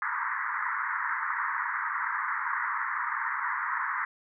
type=band-pass noise; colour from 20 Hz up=pink; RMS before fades=-31 dBFS; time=0.02-4.05 s; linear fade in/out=2 ms; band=930 to 2000 Hz; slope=96 dB/octave; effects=none